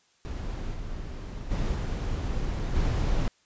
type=noise with level steps; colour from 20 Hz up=brown; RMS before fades=-33 / -36 / -27 / -29 / -25 dBFS; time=0.25-3.28 s; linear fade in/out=0 ms; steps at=0.73 / 1.5 / 1.74 / 2.74 s; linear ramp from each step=20 ms; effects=white hiss -65 dBFS RMS until 3.45 s + resampled to 16000 Hz